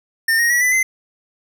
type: tone with pitch steps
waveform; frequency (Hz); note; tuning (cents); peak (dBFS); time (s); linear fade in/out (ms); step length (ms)
square; 1813 / 1871.5 / 1931.9 / 1994.3 / 2059; A#6 / A#6 / B6 / B6 / C7; -49 / +6 / -39 / +16 / -28; -14; 0.28-0.83; 5; 110
effects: none